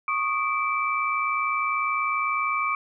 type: tone cluster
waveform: sine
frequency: 1108 / 1228 / 2321 Hz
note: C#6 / D#6 / D7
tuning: -1 / -23 / -21 cents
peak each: -27 dBFS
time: 0.08-2.75 s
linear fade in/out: 2 ms
effects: none